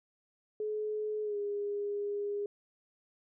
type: tone with pitch glide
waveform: sine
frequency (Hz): 426.3 to 408.7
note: G#4 to G#4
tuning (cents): +45 to -28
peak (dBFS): -32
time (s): 0.6-2.46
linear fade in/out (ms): 2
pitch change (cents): -73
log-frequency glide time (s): 1.23-1.37
effects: none